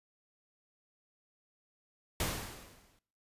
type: noise with exponential decay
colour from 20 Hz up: pink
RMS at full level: -31 dBFS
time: 2.2-2.99 s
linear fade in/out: 2 ms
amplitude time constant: 170 ms
effects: noise-tail reverb RT60 0.6 s tail -21 dB re dry + resampled to 32000 Hz